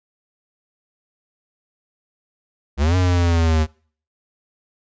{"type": "linear two-way sweep", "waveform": "square", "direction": "up then down", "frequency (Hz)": [66.1, 92.5, 76.9], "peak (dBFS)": -15, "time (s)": [2.77, 3.67], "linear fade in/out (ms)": 50, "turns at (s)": 2.96, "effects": ["noise-tail reverb RT60 0.5 s tail -26 dB re dry", "resampled to 16000 Hz"]}